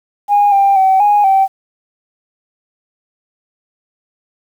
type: tone with pitch steps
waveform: sine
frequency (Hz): 819 / 792 / 764 / 826 / 774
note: G#5 / G5 / G5 / G#5 / G5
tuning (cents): -24 / +18 / -45 / -10 / -22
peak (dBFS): -6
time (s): 0.28-1.48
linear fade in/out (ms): 50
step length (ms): 240
effects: tanh soft clip ceiling -3 dBFS + 7-bit